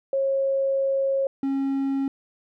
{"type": "tone pair in turn", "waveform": ["sine", "triangle"], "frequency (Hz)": [543, 272.6], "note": ["C#5", "C#4"], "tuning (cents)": [-36, -29], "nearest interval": "octave", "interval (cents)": 1193, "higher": "first", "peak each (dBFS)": -20, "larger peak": "neither", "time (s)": [[0.13, 1.27], [1.43, 2.08]], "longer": "first", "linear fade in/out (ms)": 2, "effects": []}